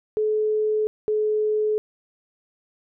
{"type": "tone pair in turn", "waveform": "sine", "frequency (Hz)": [429.2, 427.3], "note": ["A4", "G#4"], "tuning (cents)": [-43, 49], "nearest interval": "unison", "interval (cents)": 8, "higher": "first", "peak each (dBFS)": -19, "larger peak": "neither", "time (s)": [[0.17, 0.87], [1.08, 1.78]], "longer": "neither", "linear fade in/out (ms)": 0, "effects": []}